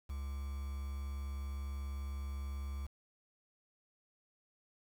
triangle tone with quantisation, 69.3 Hz, C#2, in tune, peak -36 dBFS, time 0.09-2.87 s, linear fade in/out 10 ms, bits 9, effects none

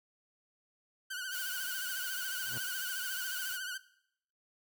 sawtooth tone with vibrato, 1501 Hz, F#6, 24 cents sharp, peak -34 dBFS, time 1.1-3.78 s, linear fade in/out 10 ms, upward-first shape triangle, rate 14 Hz, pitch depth 93 cents each way
blue noise, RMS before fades -41 dBFS, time 1.3-3.59 s, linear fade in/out 50 ms
sawtooth tone with exponential growth, 121.3 Hz, B2, 31 cents flat, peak -36 dBFS, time 2.39-2.58 s, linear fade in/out 5 ms, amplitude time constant 41 ms
effects noise-tail reverb RT60 0.7 s tail -18 dB re dry

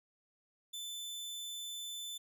sawtooth tone, 3520 Hz, A7, in tune, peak -38 dBFS, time 0.73-2.18 s, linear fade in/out 10 ms, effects none

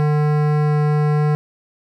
sine tone with hard clipping, 149.9 Hz, D3, 36 cents sharp, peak -16 dBFS, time 0-1.35 s, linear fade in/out 0 ms, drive 17 dB, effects none

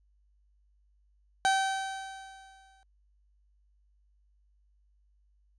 30% pulse tone with exponential decay, 772 Hz, G5, 27 cents flat, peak -19 dBFS, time 1.45-2.83 s, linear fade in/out 0 ms, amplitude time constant 300 ms, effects added 50 Hz sine -64 dBFS peak until 5.58 s + resampled to 22050 Hz

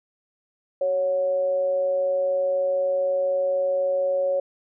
sine tone with amplitude modulation, 554.4 Hz, C#5, in tune, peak -18 dBFS, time 0.81-4.4 s, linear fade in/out 5 ms, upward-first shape sine, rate 176 Hz, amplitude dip 40%, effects none

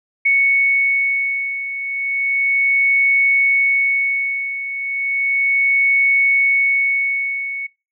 sine beating tone pair, 2217 / 2217.34 Hz, C#7 / C#7, 0 / 0 cents, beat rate 0.34 Hz, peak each -15 / -20 dBFS, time 0.25-7.67 s, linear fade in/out 10 ms, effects noise-tail reverb RT60 0.3 s tail -26 dB re dry

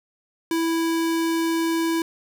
square tone, 329.6 Hz, E4, in tune, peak -21 dBFS, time 0.51-2.02 s, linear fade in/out 2 ms, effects none

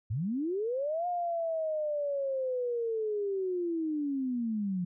sine linear two-way sweep, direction up then down, 92.5 to 716 to 173.2 Hz, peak -29 dBFS, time 0.1-4.85 s, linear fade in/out 10 ms, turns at 1.07 s, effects none

